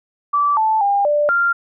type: tone with pitch steps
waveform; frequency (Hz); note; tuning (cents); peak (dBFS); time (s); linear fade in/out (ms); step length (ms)
sine; 1159 / 876 / 804 / 590 / 1390; D6 / A5 / G5 / D5 / F6; -23 / -8 / +44 / +8 / -9; -13; 0.33-1.53; 10; 240
effects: none